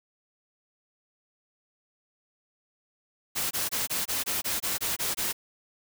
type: noise bursts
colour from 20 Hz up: white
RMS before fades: -29 dBFS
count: 11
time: 3.35-5.33 s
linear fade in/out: 20 ms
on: 160 ms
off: 22 ms
effects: none